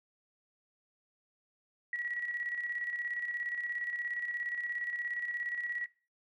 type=tone with tremolo; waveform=sine; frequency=1925 Hz; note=B6; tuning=45 cents flat; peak=-32 dBFS; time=1.93-5.86 s; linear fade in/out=2 ms; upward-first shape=square; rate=17 Hz; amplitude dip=45%; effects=noise-tail reverb RT60 0.4 s tail -21 dB re dry